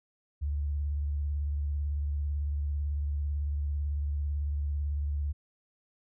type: tone with vibrato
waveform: sine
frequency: 72.6 Hz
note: D2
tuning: 19 cents flat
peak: -28 dBFS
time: 0.41-5.33 s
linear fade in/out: 20 ms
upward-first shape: sine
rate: 18 Hz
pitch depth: 59 cents each way
effects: none